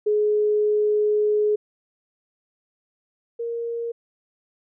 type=tone pair in turn; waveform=sine; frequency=421.1 / 466.6 Hz; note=G#4 / A#4; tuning=+24 / +2 cents; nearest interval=major second; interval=178 cents; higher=second; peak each=-17 / -25 dBFS; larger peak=first; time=0.06-1.56 / 3.39-3.92 s; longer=first; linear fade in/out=10 ms; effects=none